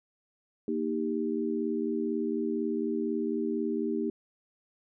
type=chord; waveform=sine; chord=Eb major; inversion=second; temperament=equal with one note detuned; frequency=233.1 / 311.1 / 395.2 Hz; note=Bb3 / Eb4 / G4; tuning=0 / 0 / +14 cents; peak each=-32 dBFS; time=0.68-4.1 s; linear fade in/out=2 ms; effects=none